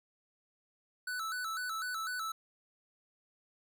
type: tone with vibrato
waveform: square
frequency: 1400 Hz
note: F6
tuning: 4 cents sharp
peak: -36 dBFS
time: 1.07-2.32 s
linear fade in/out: 5 ms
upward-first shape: square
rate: 4 Hz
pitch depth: 110 cents each way
effects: none